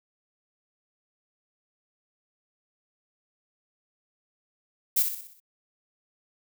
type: noise with echo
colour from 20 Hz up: violet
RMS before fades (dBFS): -22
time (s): 4.96-5.03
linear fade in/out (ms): 10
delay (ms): 62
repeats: 6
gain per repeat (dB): -6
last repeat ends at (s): 5.402
effects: none